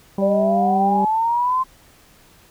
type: harmonic tone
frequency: 196.5 Hz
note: G3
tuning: 4 cents sharp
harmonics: 1 / 2 / 3 / 4 / 5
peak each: -20 / -26 / -30 / -32 / -34 dBFS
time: 0.18-1.05 s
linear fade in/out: 2 ms
type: linear sweep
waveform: sine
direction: up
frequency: 577 to 1046.5 Hz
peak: -16 dBFS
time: 0.21-1.64 s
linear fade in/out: 20 ms
effects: pink hiss -51 dBFS RMS until 2.5 s